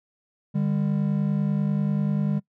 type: tone pair together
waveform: triangle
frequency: 149.91 / 200.1 Hz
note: D3 / G3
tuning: +36 / +36 cents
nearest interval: perfect fourth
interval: 500 cents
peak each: -22 dBFS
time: 0.54-2.4 s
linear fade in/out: 20 ms
effects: noise-tail reverb RT60 0.1 s tail -22 dB re dry